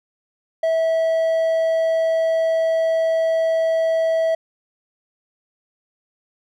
triangle tone, 651 Hz, E5, 22 cents flat, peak -14 dBFS, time 0.63-4.35 s, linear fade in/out 5 ms, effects none

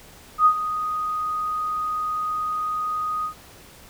sine tone with ADSR envelope, 1244.5 Hz, D#6, in tune, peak -10 dBFS, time 0.38-3.34 s, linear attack 78 ms, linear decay 74 ms, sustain -13 dB, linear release 93 ms, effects pink hiss -47 dBFS RMS until 3.89 s

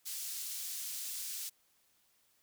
pink high-pass noise, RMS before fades -41 dBFS, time 0.05-1.5 s, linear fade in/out 20 ms, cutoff 5500 Hz, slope 12 dB/octave, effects white hiss -72 dBFS RMS until 2.42 s

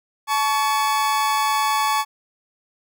40% pulse tone pair together, 864 / 1122 Hz, A5 / C#6, -32 / +21 cents, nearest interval perfect fourth, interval 453 cents, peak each -20 dBFS, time 0.27-2.05 s, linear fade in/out 50 ms, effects none

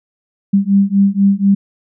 sine beating tone pair, 196 / 200.1 Hz, G3 / G3, 0 / +36 cents, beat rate 4.1 Hz, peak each -12 dBFS, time 0.53-1.55 s, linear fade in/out 10 ms, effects none

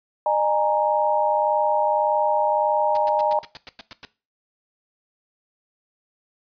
sine chord, D# suspended fourth, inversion none, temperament equal with one note detuned, 607.7 / 830.6 / 932.3 Hz, D#5 / G#5 / A#5, -41 / 0 / 0 cents, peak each -22 dBFS, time 0.26-3.39 s, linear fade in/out 2 ms
white noise bursts, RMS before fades -34 dBFS, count 10, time 2.95-4.05 s, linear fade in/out 0 ms, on 20 ms, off 100 ms
effects noise-tail reverb RT60 0.3 s tail -17 dB re dry + resampled to 11025 Hz

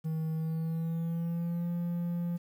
triangle tone with pitch glide, 159.3 to 172.72 Hz, D#3 to F3, +41 to -19 cents, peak -28 dBFS, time 0.04-2.38 s, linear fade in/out 20 ms, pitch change +140 cents, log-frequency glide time 0.34-1.7 s, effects 10-bit

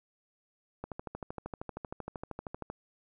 click train, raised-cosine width 1 ms, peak -24 dBFS, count 25, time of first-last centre 0.84-2.7 s, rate 12.9 Hz, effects none

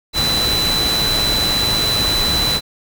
sine tone in noise, 3994 Hz, B7, 19 cents sharp, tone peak -16 dBFS, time 0.13-2.61 s, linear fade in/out 50 ms, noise pink, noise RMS -21 dBFS, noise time 0.13-2.61 s, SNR +2 dB, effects none

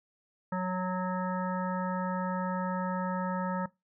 harmonic tone, 184 Hz, F#3, 9 cents flat, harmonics 1 / 3 / 5 / 7 / 9 / 10, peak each -31 / -37 / -36 / -39 / -45 / -49 dBFS, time 0.52-3.66 s, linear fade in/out 5 ms, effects noise-tail reverb RT60 0.2 s tail -20 dB re dry

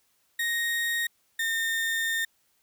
35% pulse tone pair in turn, 1864.7 / 1822.1 Hz, A#6 / A#6, 0 / -40 cents, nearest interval unison, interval 40 cents, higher first, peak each -24 dBFS, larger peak neither, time 0.39-1.07 / 1.39-2.25 s, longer second, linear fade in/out 5 ms, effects white hiss -69 dBFS RMS until 2.62 s

